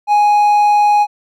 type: tone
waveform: triangle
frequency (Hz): 830.6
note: G#5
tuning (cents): 0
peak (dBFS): -6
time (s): 0.07-1.07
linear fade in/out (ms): 50
effects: none